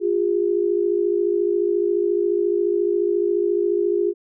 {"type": "tone pair together", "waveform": "sine", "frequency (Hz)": [352.2, 406.5], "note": ["F4", "G#4"], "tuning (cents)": [15, -37], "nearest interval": "major second", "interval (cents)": 248, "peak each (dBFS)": -20, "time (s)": [0, 4.14], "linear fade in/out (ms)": 50, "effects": []}